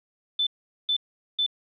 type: tone bursts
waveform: sine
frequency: 3520 Hz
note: A7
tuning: in tune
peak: -21 dBFS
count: 3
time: 0.39-1.464 s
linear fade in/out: 5 ms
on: 78 ms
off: 420 ms
effects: none